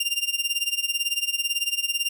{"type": "tone with tremolo", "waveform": "sawtooth", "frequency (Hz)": 2793, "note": "F7", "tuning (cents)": -1, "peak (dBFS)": -17, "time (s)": [0, 2.09], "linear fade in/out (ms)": 5, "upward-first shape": "sine", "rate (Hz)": 18, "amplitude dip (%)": 85, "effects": []}